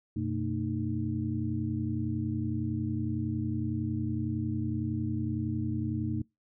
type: tone cluster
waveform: sine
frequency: 93.4 / 124.3 / 226.2 / 308 Hz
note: F#2 / B2 / A3 / D#4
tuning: +17 / +12 / +48 / -17 cents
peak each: -35 / -34 / -34 / -35 dBFS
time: 0.16-6.22 s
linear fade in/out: 5 ms
effects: noise-tail reverb RT60 0.2 s tail -24 dB re dry